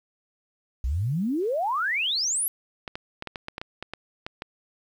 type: exponential sweep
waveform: sine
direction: up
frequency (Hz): 57.5 to 11840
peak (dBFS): -23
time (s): 0.84-2.48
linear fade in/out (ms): 0
type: clicks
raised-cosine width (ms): 0.3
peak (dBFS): -17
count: 12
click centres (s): 2.878 / 2.955 / 3.224 / 3.273 / 3.358 / 3.484 / 3.581 / 3.615 / 3.826 / 3.936 / 4.265 / 4.421
effects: 9-bit